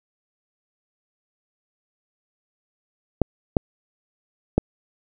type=clicks; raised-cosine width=2 ms; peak=-3 dBFS; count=3; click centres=3.217 / 3.568 / 4.58 s; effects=none